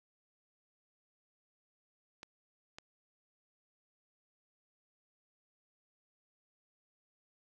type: clicks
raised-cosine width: 0.2 ms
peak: -29 dBFS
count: 2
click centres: 2.231 / 2.785 s
effects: none